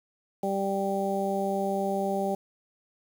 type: harmonic tone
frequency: 196 Hz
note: G3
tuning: in tune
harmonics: 1 / 2 / 3 / 4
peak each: -31 / -31 / -31 / -31 dBFS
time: 0.43-2.35 s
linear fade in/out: 5 ms
effects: 8-bit